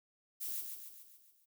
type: noise with echo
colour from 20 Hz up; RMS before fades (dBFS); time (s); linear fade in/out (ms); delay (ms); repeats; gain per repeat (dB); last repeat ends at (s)
violet; -40; 0.4-0.62; 20; 140; 6; -5; 1.46
effects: none